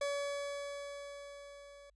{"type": "tone with level ramp", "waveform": "40% pulse", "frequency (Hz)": 568, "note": "C#5", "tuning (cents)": 42, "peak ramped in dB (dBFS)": [-32, -53], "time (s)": [0.01, 1.9], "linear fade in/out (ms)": 5, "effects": ["added 50 Hz sine -68 dBFS peak until 1.95 s", "resampled to 22050 Hz"]}